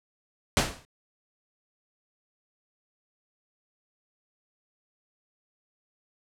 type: noise with exponential decay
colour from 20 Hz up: pink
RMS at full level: -19 dBFS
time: 0.57-0.85 s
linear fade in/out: 0 ms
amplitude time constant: 59 ms
effects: low-pass 9000 Hz 12 dB/octave